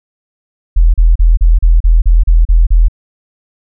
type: tone bursts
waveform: sine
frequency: 41.2 Hz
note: E1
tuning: in tune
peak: -3 dBFS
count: 10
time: 0.76-2.884 s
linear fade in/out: 10 ms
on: 180 ms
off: 36 ms
effects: none